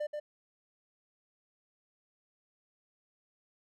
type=tone with echo; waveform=triangle; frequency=596 Hz; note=D5; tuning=25 cents sharp; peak=-30 dBFS; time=0-0.07 s; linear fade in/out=10 ms; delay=130 ms; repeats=1; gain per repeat=-3 dB; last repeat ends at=0.2 s; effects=none